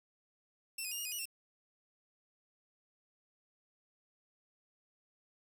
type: tone with pitch steps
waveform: 10% pulse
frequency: 2686 / 2498 / 2820 / 2856 / 2488 / 2913 / 2702 Hz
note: E7 / D#7 / F7 / F7 / D#7 / F#7 / E7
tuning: +32 / +6 / +16 / +38 / -1 / -28 / +42 cents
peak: -30 dBFS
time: 0.78-1.256 s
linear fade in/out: 5 ms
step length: 68 ms
effects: 10-bit